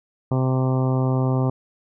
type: harmonic tone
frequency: 130 Hz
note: C3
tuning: 11 cents flat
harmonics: 1 / 2 / 3 / 4 / 5 / 6 / 7 / 8 / 9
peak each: -19 / -25 / -29 / -31 / -33 / -35 / -36 / -37 / -38 dBFS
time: 0.31-1.5 s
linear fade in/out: 5 ms
effects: none